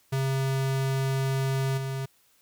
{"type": "tone with level steps", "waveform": "square", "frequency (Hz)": 134.3, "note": "C3", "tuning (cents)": 46, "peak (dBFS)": [-25, -30], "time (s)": [0.12, 2.06], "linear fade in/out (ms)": 10, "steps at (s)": 1.77, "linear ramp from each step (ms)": 10, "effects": ["white hiss -64 dBFS RMS until 2.41 s"]}